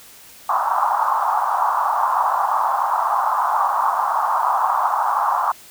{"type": "band-pass noise", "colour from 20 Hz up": "pink", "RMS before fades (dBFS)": -19, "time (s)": [0.49, 5.52], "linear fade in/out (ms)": 5, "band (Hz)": [790, 1200], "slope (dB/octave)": 48, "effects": ["white hiss -44 dBFS RMS until 5.7 s"]}